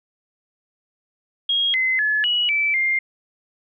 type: tone with pitch steps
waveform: sine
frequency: 3272 / 2050 / 1713 / 2922 / 2318 / 2110 Hz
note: G#7 / C7 / A6 / F#7 / D7 / C7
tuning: -26 / -36 / -47 / -22 / -23 / +14 cents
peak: -17 dBFS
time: 1.49-2.99 s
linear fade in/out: 5 ms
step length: 250 ms
effects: none